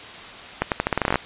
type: accelerating click train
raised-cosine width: 0.5 ms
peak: -4 dBFS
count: 13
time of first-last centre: 0.62-1.157 s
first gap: 98 ms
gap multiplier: 0.84
effects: white hiss -38 dBFS RMS until 1.25 s + resampled to 8000 Hz